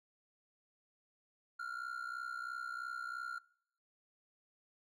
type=ring-modulated tone; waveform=triangle; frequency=1400 Hz; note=F6; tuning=4 cents sharp; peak=-35 dBFS; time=1.59-3.39 s; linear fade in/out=10 ms; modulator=31.5 Hz; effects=noise-tail reverb RT60 0.7 s tail -25 dB re dry